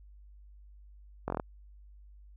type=slowing click train; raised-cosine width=1 ms; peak=-18 dBFS; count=6; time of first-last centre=1.28-1.398 s; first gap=21 ms; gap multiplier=1.06; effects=added 50 Hz sine -51 dBFS peak until 2.36 s